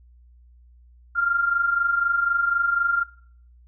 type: tone pair together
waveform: sine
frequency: 1372.9 / 1396.9 Hz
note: F6 / F6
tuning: -30 / 0 cents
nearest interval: unison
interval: 30 cents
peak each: -26 / -20 dBFS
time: 1.15-3.04 s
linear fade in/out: 20 ms
effects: noise-tail reverb RT60 0.6 s tail -23 dB re dry + added 60 Hz sine -49 dBFS peak until 3.67 s